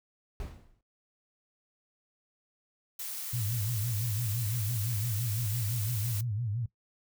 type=noise with exponential decay; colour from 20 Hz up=brown; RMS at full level=-34 dBFS; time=0.4-0.81 s; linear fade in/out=1 ms; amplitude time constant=89 ms
type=noise; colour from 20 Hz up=blue; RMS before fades=-38 dBFS; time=2.99-6.21 s; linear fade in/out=5 ms
type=tone with vibrato; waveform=sine; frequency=111.3 Hz; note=A2; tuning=20 cents sharp; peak=-30 dBFS; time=3.33-6.66 s; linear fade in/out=5 ms; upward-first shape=sine; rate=5.9 Hz; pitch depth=180 cents each way
effects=noise-tail reverb RT60 0.1 s tail -17 dB re dry